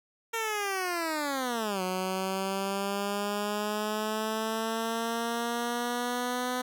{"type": "linear two-way sweep", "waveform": "10% pulse", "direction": "down then up", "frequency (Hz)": [461, 183.8, 251.7], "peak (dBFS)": -21, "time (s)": [0.33, 6.62], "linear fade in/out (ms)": 10, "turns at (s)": 1.82, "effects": []}